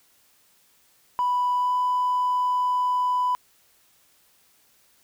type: tone with pitch glide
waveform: triangle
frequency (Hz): 987.8 to 995.2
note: B5 to B5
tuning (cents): 0 to +13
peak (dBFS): -17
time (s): 1.19-3.35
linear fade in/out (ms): 0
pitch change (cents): +13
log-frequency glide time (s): 1.54-1.74
effects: tanh soft clip ceiling -17 dBFS + white hiss -61 dBFS RMS until 5.03 s